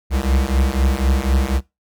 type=beating tone pair; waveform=square; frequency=64.2 / 68.2 Hz; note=C2 / C#2; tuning=-32 / -28 cents; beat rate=4 Hz; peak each=-19 dBFS; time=0.1-1.61 s; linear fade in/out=50 ms; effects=noise-tail reverb RT60 0.2 s tail -19 dB re dry